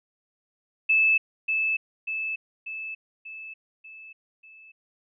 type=tone with echo; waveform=sine; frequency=2619 Hz; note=E7; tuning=12 cents flat; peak=-17 dBFS; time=0.89-1.18 s; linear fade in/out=10 ms; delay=590 ms; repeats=6; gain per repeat=-5 dB; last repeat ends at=4.72 s; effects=none